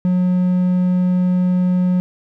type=tone; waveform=triangle; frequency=181.2 Hz; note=F#3; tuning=36 cents flat; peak=-11 dBFS; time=0.05-2 s; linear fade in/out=0 ms; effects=none